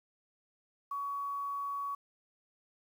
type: tone with quantisation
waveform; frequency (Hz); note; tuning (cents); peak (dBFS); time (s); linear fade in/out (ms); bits
sine; 1125; C#6; +25; -34; 0.91-1.95; 5; 10
effects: none